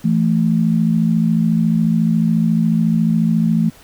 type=tone pair together; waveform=sine; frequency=167.51 / 221.6 Hz; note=E3 / A3; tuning=+28 / +13 cents; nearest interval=perfect fourth; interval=485 cents; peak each=-15 dBFS; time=0.04-3.7 s; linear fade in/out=10 ms; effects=pink hiss -45 dBFS RMS until 3.83 s